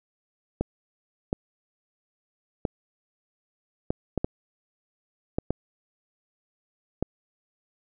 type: clicks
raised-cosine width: 2 ms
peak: -11 dBFS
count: 9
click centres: 0.61 / 1.329 / 2.652 / 3.905 / 4.177 / 4.245 / 5.385 / 5.506 / 7.026 s
effects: none